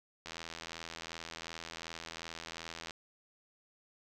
click train, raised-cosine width 0.2 ms, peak -25 dBFS, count 220, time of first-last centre 0.26-2.908 s, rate 82.7 Hz, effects none

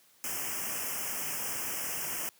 white band-stop noise, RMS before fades -35 dBFS, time 0.24-2.29 s, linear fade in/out 0 ms, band 3100 to 5100 Hz, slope 96 dB/octave, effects white hiss -63 dBFS RMS until 2.39 s + high-pass 100 Hz 12 dB/octave

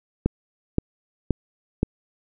click train, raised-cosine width 3 ms, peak -6 dBFS, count 4, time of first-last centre 0.26-1.831 s, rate 1.91 Hz, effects none

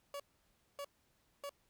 30% pulse tone bursts, 567 Hz, C#5, 39 cents sharp, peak -39 dBFS, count 3, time 0.14-1.494 s, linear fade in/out 2 ms, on 58 ms, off 590 ms, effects pink hiss -75 dBFS RMS until 1.69 s

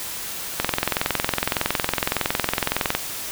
click train, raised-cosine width 0.3 ms, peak -3 dBFS, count 52, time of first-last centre 0.6-2.95 s, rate 21.7 Hz, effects white hiss -31 dBFS RMS until 3.31 s

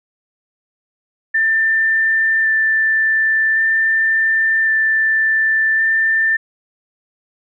sine tone with vibrato, 1778 Hz, A6, 18 cents sharp, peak -12 dBFS, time 1.34-6.37 s, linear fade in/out 10 ms, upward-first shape square, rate 0.45 Hz, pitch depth 8 cents each way, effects none

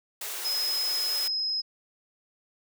white high-pass noise, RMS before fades -35 dBFS, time 0.21-1.28 s, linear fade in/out 5 ms, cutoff 340 Hz, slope 96 dB/octave
sine tone, 5110 Hz, D#8, 45 cents sharp, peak -26 dBFS, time 0.44-1.62 s, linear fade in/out 20 ms
effects none

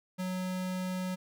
square tone, 184.4 Hz, F#3, 6 cents flat, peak -33 dBFS, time 0.18-1.16 s, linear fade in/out 20 ms, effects none

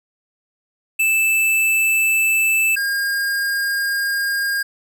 square tone pair in turn, 2637 / 1617.2 Hz, E7 / G#6, 0 / -46 cents, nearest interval minor sixth, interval 846 cents, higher first, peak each -15 / -19 dBFS, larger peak first, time 0.99-2.76 / 2.76-4.63 s, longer second, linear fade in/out 10 ms, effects none

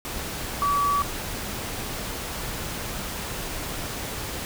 sine tone in noise, 1144 Hz, D6, 46 cents flat, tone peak -20 dBFS, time 0.62-1.02 s, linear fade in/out 0 ms, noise pink, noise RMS -32 dBFS, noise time 0.05-4.45 s, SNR +9 dB, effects none

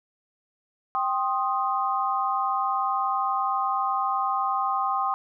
sine chord, C minor, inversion second, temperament equal with one note detuned, 784 / 1056.2 / 1244.5 Hz, G5 / C6 / Eb6, 0 / +16 / 0 cents, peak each -27 dBFS, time 0.95-5.14 s, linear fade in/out 0 ms, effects none

